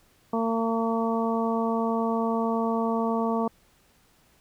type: harmonic tone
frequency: 227.3 Hz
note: A#3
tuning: 43 cents flat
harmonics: 1 / 2 / 3 / 4 / 5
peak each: -26 / -29 / -31 / -32 / -33 dBFS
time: 0.33-3.48 s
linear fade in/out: 5 ms
effects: pink hiss -62 dBFS RMS until 4.4 s